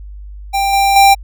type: tone with level steps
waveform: square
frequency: 790 Hz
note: G5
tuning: 13 cents sharp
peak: -13 / -10 / -5 dBFS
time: 0.53-1.15 s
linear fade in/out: 20 ms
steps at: 0.73 / 0.96 s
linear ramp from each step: 2 ms
effects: added 50 Hz sine -28 dBFS peak until 1.23 s